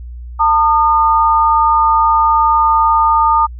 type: tone pair together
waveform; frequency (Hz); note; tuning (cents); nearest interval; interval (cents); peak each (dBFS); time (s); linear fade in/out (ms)
sine; 900.6 / 1220; A5 / D#6; +40 / -34; perfect fourth; 526; -11; 0.39-3.47; 20
effects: added 60 Hz sine -26 dBFS peak until 3.59 s